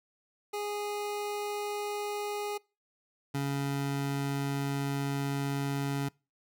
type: tone pair in turn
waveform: 25% pulse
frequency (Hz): 413.5 / 139.67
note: G#4 / C#3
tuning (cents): -8 / +13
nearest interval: octave + perfect fifth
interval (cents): 1879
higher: first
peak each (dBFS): -29 / -26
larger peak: second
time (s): 0.53-2.58 / 3.34-6.09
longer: second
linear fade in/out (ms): 10
effects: noise-tail reverb RT60 0.3 s tail -25 dB re dry